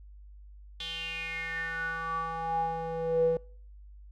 square tone with band-pass filter sweep, 164.3 Hz, E3, 5 cents flat, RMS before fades -32 dBFS, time 0.8-3.37 s, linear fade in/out 2 ms, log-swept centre 3400 to 440 Hz, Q 8, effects noise-tail reverb RT60 0.5 s tail -25 dB re dry + added 50 Hz sine -47 dBFS peak until 4.11 s

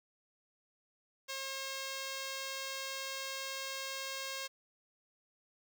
5% pulse tone, 538 Hz, C5, 48 cents sharp, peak -27 dBFS, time 1.28-4.48 s, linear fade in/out 20 ms, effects none

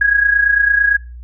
sine tone with amplitude modulation, 1652 Hz, G#6, 10 cents flat, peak -7 dBFS, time 0.01-0.97 s, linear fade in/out 5 ms, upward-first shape sine, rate 28.9 Hz, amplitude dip 70%, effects noise-tail reverb RT60 0.3 s tail -22 dB re dry + added 60 Hz sine -30 dBFS peak until 1.23 s

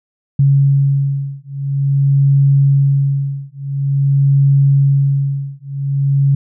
sine beating tone pair, 138.59 / 139.07 Hz, C#3 / C#3, 0 / +6 cents, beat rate 0.48 Hz, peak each -13 dBFS, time 0.39-6.35 s, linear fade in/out 5 ms, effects none

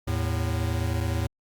square tone pair together, 80.63 / 110 Hz, E2 / A2, -38 / 0 cents, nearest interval perfect fourth, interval 538 cents, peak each -28 dBFS, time 0.07-1.27 s, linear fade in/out 10 ms, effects Opus 48 kbps

